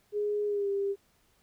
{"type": "tone with pitch glide", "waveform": "sine", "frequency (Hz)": [415.3, 397.7], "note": ["G#4", "G4"], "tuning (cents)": [0, 25], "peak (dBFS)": -27, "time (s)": [0.12, 0.96], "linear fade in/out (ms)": 50, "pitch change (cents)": -75, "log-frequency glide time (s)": [0.46, 0.69], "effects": ["pink hiss -68 dBFS RMS until 1.42 s"]}